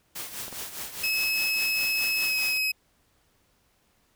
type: noise with tremolo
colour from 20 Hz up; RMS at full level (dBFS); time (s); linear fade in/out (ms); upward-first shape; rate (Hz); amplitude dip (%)
white; -34; 0.15-2.58; 10; triangle; 4.9; 70
type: clicks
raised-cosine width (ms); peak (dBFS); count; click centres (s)
1; -27; 2; 0.481 / 0.527
type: tone with pitch glide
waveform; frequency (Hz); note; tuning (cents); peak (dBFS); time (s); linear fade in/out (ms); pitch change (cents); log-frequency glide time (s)
30% pulse; 2580 to 2552; E7 to D#7; -38 to +43; -21; 1.03-2.72; 10; -19; 2.24-2.33
effects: pink hiss -67 dBFS RMS until 4.15 s

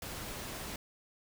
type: noise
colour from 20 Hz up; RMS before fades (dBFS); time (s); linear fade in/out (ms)
pink; -42; 0.02-0.76; 2
effects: none

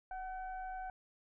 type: tone with frequency modulation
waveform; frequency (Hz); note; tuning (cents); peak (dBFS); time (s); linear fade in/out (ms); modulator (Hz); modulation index
sine; 748; F#5; +19; -40; 0.11-0.9; 2; 773; 0.63
effects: none

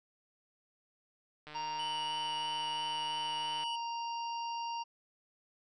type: click train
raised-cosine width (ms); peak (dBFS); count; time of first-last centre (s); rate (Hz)
0.3; -32; 328; 1.47-3.636; 151
type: harmonic tone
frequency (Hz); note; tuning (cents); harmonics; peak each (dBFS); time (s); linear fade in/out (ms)
932; A#5; -1; 1 / 3 / 5 / 6; -36 / -46 / -50 / -52; 1.54-4.84; 20
type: tone with vibrato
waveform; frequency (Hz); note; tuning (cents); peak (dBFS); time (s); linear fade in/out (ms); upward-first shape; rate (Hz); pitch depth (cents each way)
triangle; 2960; F#7; 0; -37; 1.79-3.76; 5; sine; 3; 16
effects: resampled to 24000 Hz

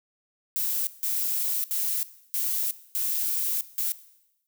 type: noise bursts at uneven times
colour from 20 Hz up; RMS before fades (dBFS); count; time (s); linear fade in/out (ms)
violet; -27; 6; 0.56-0.87 / 1.03-1.64 / 1.71-2.03 / 2.34-2.71 / 2.95-3.61 / 3.78-3.92; 0
effects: noise-tail reverb RT60 0.9 s tail -17 dB re dry

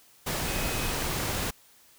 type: tone in noise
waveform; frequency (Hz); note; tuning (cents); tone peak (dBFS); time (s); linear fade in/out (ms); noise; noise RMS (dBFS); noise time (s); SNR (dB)
sine; 2528; D#7; +27; -39; 0.47-0.92; 10; pink; -30; 0.26-1.51; -12
effects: white hiss -58 dBFS RMS until 1.98 s

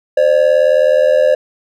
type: ring-modulated tone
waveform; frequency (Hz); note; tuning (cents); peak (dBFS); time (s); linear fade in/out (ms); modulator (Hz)
triangle; 560; C#5; +18; -3; 0.17-1.35; 5; 39.6
effects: none

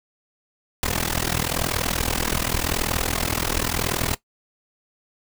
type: noise with amplitude modulation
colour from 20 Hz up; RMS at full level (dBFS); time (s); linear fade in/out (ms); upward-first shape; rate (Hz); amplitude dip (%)
pink; -20; 0.83-4.15; 0; sine; 40.9; 95
effects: noise-tail reverb RT60 0.1 s tail -17 dB re dry

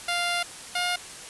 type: tone pair in turn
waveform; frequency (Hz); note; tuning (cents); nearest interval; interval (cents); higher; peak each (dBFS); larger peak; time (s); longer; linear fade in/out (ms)
10% pulse; 698.5 / 711.5; F5 / F5; 0 / +32; unison; 32; second; -16; neither; 0.08-0.43 / 0.75-0.96; first; 5
effects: white hiss -41 dBFS RMS until 1.29 s + resampled to 24000 Hz

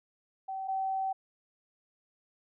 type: tone pair in turn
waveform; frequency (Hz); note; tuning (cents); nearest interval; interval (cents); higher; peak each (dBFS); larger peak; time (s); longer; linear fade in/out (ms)
sine; 768 / 768; G5 / G5; -36 / -36; unison; 0; neither; -34 / -29; second; 0.48-0.68 / 0.68-1.13; second; 10
effects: none

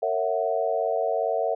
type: chord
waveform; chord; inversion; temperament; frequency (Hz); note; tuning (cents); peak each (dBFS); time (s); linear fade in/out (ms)
sine; F# dominant seventh; first; equal with one note detuned; 456.8 / 554.4 / 659.3 / 740; A#4 / C#5 / E5 / F#5; -35 / 0 / 0 / 0; -28 / -29 / -26 / -29; 0.02-1.55; 10
effects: none

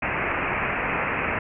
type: low-pass noise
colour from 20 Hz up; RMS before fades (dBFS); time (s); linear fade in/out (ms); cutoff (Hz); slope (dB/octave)
white; -26; 0.02-1.39; 5; 2600; 96
effects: none

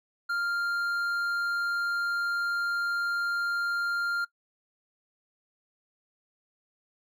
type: tone with hard clipping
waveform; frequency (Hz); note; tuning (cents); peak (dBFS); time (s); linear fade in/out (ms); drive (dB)
triangle; 1396.9; F6; 0; -28; 0.29-4.25; 10; 9
effects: noise-tail reverb RT60 0.1 s tail -20 dB re dry

